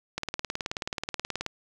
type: click train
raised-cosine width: 0.2 ms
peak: -13 dBFS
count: 25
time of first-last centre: 0.18-1.463 s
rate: 18.7 Hz
effects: none